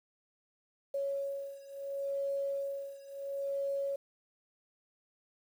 sine beating tone pair, 555 / 555.72 Hz, C#5 / C#5, +2 / +4 cents, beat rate 0.72 Hz, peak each -36 / -38 dBFS, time 0.94-3.96 s, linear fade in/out 5 ms, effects 10-bit

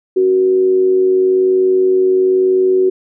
sine tone with amplitude modulation, 373.7 Hz, F#4, 17 cents sharp, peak -7 dBFS, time 0.16-2.9 s, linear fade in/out 10 ms, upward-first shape sine, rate 101 Hz, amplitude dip 40%, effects none

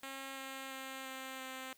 5% pulse tone with pitch steps, 270 / 267.8 / 265.7 / 263.5 / 261.4 Hz, C#4 / C4 / C4 / C4 / C4, -45 / +40 / +27 / +12 / -1 cents, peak -32 dBFS, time 0.03-1.73 s, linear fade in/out 2 ms, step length 340 ms, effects white hiss -67 dBFS RMS until 1.77 s

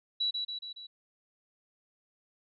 sine tone with echo, 3924 Hz, B7, 12 cents flat, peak -27 dBFS, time 0.2-0.31 s, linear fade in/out 10 ms, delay 140 ms, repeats 4, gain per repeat -4 dB, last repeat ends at 0.87 s, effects none

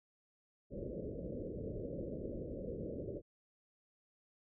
white low-pass noise, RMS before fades -43 dBFS, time 0.7-3.22 s, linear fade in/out 50 ms, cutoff 580 Hz, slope 96 dB/octave, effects none

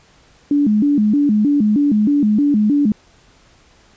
sine tone with vibrato, 246.9 Hz, B3, in tune, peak -11 dBFS, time 0.51-2.92 s, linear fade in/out 2 ms, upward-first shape square, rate 3.2 Hz, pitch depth 270 cents each way, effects pink hiss -51 dBFS RMS until 3.96 s + resampled to 16000 Hz

